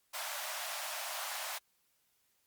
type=high-pass noise; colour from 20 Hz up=pink; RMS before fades=-40 dBFS; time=0.13-1.59 s; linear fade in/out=20 ms; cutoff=580 Hz; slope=96 dB/octave; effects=white hiss -75 dBFS RMS until 2.46 s + Opus 48 kbps